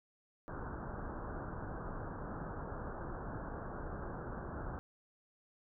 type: low-pass noise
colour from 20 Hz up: pink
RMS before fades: -43 dBFS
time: 0.48-4.79 s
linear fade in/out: 0 ms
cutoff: 1600 Hz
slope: 96 dB/octave
effects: none